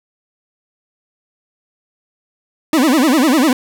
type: tone with vibrato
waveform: 40% pulse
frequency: 283.4 Hz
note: C#4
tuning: 38 cents sharp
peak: -9 dBFS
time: 2.73-3.53 s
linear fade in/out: 2 ms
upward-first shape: sine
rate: 10 Hz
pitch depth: 260 cents each way
effects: none